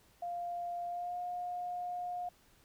sine tone with pitch glide, 698.5 to 713.2 Hz, F5 to F5, 0 to +36 cents, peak -36 dBFS, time 0.22-2.29 s, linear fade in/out 5 ms, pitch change +36 cents, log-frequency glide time 0.87-1.18 s, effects pink hiss -66 dBFS RMS until 2.64 s

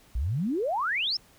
sine exponential sweep, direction up, 52.8 to 5530 Hz, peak -25 dBFS, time 0.15-1.17 s, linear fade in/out 5 ms, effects pink hiss -58 dBFS RMS until 1.38 s

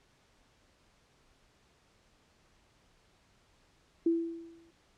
sine tone with exponential decay, 333.2 Hz, E4, 19 cents sharp, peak -22 dBFS, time 4.06-4.71 s, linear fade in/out 5 ms, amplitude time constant 140 ms, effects pink hiss -67 dBFS RMS until 4.97 s + low-pass 7000 Hz 12 dB/octave

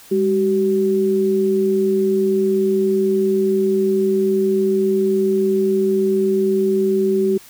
sine tone pair together, 202.1 / 381.6 Hz, G#3 / G4, -47 / -47 cents, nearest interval major seventh, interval 1100 cents, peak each -20 / -15 dBFS, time 0.11-7.38 s, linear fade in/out 10 ms, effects white hiss -44 dBFS RMS until 7.49 s

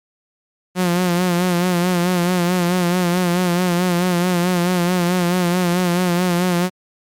sawtooth tone with vibrato, 177.8 Hz, F3, 31 cents sharp, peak -11 dBFS, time 0.75-6.7 s, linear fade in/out 50 ms, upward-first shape sine, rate 4.6 Hz, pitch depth 56 cents each way, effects MP3 96 kbps

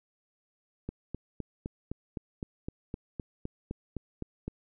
click train, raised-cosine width 3 ms, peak -22 dBFS, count 15, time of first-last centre 0.89-4.48 s, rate 3.9 Hz, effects none

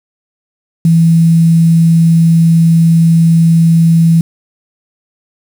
sine tone with quantisation, 165.3 Hz, E3, 5 cents sharp, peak -4 dBFS, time 0.85-4.21 s, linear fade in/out 2 ms, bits 5, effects none

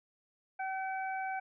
harmonic tone, 764 Hz, G5, 45 cents flat, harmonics 1 / 2 / 3, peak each -35 / -41 / -45 dBFS, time 0.59-1.4 s, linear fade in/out 10 ms, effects none

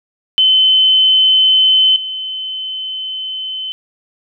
sine tone with level steps, 3055 Hz, G7, 45 cents flat, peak -7 / -20 dBFS, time 0.38-3.72 s, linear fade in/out 0 ms, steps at 1.96 s, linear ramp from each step 2 ms, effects none

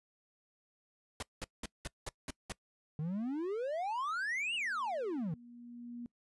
pink noise bursts, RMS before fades -40 dBFS, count 7, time 1.2-2.522 s, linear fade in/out 2 ms, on 26 ms, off 190 ms
triangle exponential two-way sweep, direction up then down, 146.83 to 2960 to 146.83 Hz, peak -32 dBFS, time 2.99-5.34 s, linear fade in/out 2 ms, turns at 4.55 s
sine tone with exponential growth, 239.4 Hz, A#3, 46 cents sharp, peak -40 dBFS, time 3.94-6.06 s, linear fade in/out 0 ms, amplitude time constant 460 ms
effects noise-tail reverb RT60 0.1 s tail -23 dB re dry + resampled to 24000 Hz

